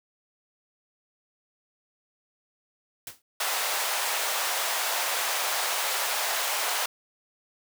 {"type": "noise with exponential decay", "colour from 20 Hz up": "white", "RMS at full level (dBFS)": -34, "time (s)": [3.07, 3.22], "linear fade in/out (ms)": 2, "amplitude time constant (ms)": 31}
{"type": "high-pass noise", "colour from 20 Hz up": "pink", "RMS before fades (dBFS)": -28, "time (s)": [3.4, 6.86], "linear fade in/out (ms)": 5, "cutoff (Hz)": 620, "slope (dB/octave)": 24}
{"effects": []}